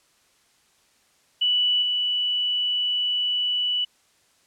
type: tone with level steps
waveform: sine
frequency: 2960 Hz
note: F#7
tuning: in tune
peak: -18 / -21 dBFS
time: 1.41-3.85 s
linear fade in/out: 10 ms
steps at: 1.82 s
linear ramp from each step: 5 ms
effects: white hiss -62 dBFS RMS until 4.46 s + low-pass 9000 Hz 12 dB/octave